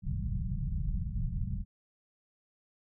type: low-pass noise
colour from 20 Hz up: pink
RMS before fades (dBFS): -33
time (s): 0.02-1.65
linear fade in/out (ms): 50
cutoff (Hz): 200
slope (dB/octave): 96
effects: none